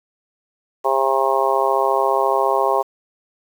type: harmonic tone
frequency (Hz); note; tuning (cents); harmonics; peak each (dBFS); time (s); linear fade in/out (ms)
134.4; C3; +47; 3 / 4 / 5 / 6 / 7 / 8; -22 / -22 / -22 / -22 / -22 / -22; 0.84-2.83; 20
effects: 7-bit